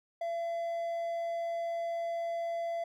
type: tone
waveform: triangle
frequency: 676 Hz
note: E5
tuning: 43 cents sharp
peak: -30 dBFS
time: 0.21-2.84 s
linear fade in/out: 5 ms
effects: none